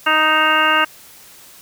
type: harmonic tone with a mistuned harmonic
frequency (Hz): 311.1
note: D#4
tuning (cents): 0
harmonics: 1 / 2 / 3 / 4 / 5 / 6 / 7 / 8 / 9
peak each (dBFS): -27 / -24 / -21 / -17 / -17 / -25 / -25 / -28 / -19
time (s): 0.06-0.85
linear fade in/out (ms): 10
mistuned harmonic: 8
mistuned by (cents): +72
effects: white hiss -43 dBFS RMS until 1.61 s